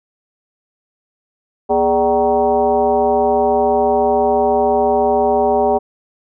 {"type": "tone with frequency modulation", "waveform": "sine", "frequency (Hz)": 589, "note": "D5", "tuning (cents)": 5, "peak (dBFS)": -11, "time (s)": [1.69, 5.79], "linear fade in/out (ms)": 20, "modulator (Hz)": 174, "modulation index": 1.6, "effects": []}